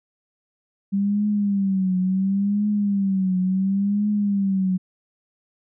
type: tone with vibrato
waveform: sine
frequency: 196 Hz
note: G3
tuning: in tune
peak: -18 dBFS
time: 0.92-4.78 s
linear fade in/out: 20 ms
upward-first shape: triangle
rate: 0.71 Hz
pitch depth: 120 cents each way
effects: none